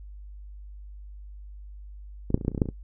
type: clicks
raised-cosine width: 3 ms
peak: -18 / -6 / -23 / -21 / -18 / -10 / -25 / -18 / -16 / -7 / -20 / -18 dBFS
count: 12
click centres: 2.304 / 2.344 / 2.377 / 2.412 / 2.449 / 2.481 / 2.517 / 2.548 / 2.578 / 2.618 / 2.657 / 2.688 s
effects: noise-tail reverb RT60 0.1 s tail -18 dB re dry + added 50 Hz sine -40 dBFS peak until 2.83 s